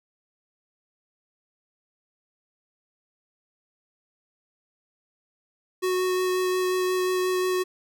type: tone with vibrato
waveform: square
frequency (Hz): 368.3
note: F#4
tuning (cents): -8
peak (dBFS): -23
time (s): 5.82-7.64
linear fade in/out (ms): 20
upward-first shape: sine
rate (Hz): 5.6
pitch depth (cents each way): 9
effects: none